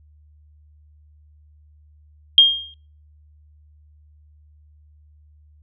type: tone with exponential decay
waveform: sine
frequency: 3222 Hz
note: G7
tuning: 47 cents sharp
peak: -4 dBFS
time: 2.38-2.74 s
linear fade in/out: 1 ms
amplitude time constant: 78 ms
effects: noise-tail reverb RT60 0.5 s tail -26 dB re dry + added 75 Hz sine -49 dBFS peak until 5.62 s